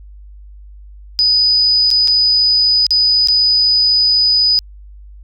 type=tone with dropouts; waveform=sine; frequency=4978 Hz; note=D#8; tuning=in tune; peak=-9 dBFS; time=1.19-4.59 s; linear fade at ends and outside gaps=0 ms; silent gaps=1.904-1.912 / 2.075-2.081 / 2.866-2.907 / 3.273-3.285 s; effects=added 50 Hz sine -34 dBFS peak until 5.23 s